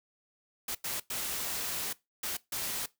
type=noise bursts at uneven times; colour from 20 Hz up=white; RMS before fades=-35 dBFS; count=5; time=0.68-0.75 / 0.84-1 / 1.1-1.93 / 2.23-2.37 / 2.52-2.86 s; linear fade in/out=5 ms; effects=noise-tail reverb RT60 0.2 s tail -20 dB re dry